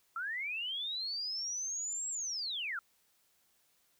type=linear two-way sweep; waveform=sine; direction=up then down; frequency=1301 to 7700 to 1301 Hz; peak=-35 dBFS; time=0.16-2.79 s; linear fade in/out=2 ms; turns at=2.09 s; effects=white hiss -72 dBFS RMS until 3.99 s